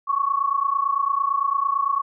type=tone pair together; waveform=sine; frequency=1098 / 1126.9 Hz; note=C#6 / C#6; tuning=-17 / +28 cents; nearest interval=unison; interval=45 cents; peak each=-22 dBFS; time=0.07-2.02 s; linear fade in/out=20 ms; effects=none